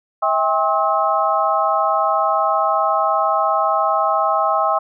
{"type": "harmonic tone with a mistuned harmonic", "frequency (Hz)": 214.5, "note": "A3", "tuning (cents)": -44, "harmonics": [3, 4, 5, 6], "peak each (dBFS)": [-20, -20, -20, -20], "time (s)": [0.22, 4.79], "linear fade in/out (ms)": 10, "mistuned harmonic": 4, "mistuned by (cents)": -120, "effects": []}